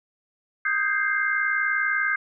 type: chord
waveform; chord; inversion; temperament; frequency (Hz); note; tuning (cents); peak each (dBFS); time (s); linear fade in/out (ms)
sine; Ab major seventh; second; equal with one note detuned; 1244.5 / 1568 / 1628 / 2093; Eb6 / G6 / Ab6 / C7; 0 / 0 / -35 / 0; -30 / -24 / -28 / -27; 0.65-2.16; 5
effects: none